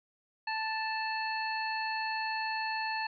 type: harmonic tone with a mistuned harmonic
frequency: 880 Hz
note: A5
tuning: in tune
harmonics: 1 / 2 / 3 / 5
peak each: -34 / -37 / -39 / -41 dBFS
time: 0.47-3.07 s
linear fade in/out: 5 ms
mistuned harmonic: 5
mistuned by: -29 cents
effects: none